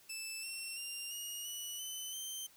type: tone with pitch steps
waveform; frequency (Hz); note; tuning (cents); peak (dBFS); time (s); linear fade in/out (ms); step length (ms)
15% pulse; 2637 / 2711 / 2787 / 2866 / 2946 / 3029 / 3114; E7 / E7 / F7 / F7 / F#7 / F#7 / G7; 0 / +48 / -4 / +44 / -8 / +40 / -12; -34; 0.09-2.47; 10; 340
effects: white hiss -63 dBFS RMS until 2.56 s